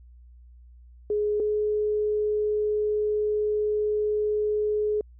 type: tone pair in turn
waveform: sine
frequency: 418.6 / 422.2 Hz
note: G#4 / G#4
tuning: +14 / +29 cents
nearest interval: unison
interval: 15 cents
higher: second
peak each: -22 dBFS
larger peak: neither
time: 1.1-1.4 / 1.4-5.01 s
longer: second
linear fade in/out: 2 ms
effects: added 60 Hz sine -47 dBFS peak until 5.19 s